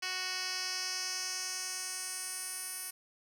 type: tone with band-pass filter sweep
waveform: 10% pulse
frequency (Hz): 370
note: F#4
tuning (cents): 0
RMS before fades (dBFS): -38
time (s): 0.02-2.91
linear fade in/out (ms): 10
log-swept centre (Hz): 3900 to 11000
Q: 2
effects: 9-bit